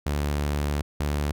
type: tone pair in turn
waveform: sawtooth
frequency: 72.9 / 73.18 Hz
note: D2 / D2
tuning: -12 / -6 cents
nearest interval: unison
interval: 6 cents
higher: second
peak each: -20 dBFS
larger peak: neither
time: 0.06-0.82 / 1-1.32 s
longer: first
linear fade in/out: 5 ms
effects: none